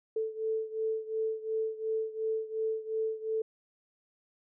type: beating tone pair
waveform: sine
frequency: 440 / 442.8 Hz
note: A4 / A4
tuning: 0 / +11 cents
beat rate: 2.8 Hz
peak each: -32 / -35 dBFS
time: 0.16-3.42 s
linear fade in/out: 5 ms
effects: none